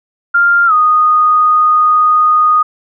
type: tone with pitch glide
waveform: sine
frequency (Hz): 1396.9 to 1237.3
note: F6 to D#6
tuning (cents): 0 to -10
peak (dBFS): -6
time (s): 0.34-2.63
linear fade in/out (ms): 10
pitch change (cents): -210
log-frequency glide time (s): 0.66-0.73
effects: none